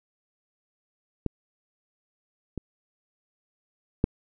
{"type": "clicks", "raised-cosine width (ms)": 3, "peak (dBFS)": [-13, -19, -7], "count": 3, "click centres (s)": [1.263, 2.577, 4.041], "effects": []}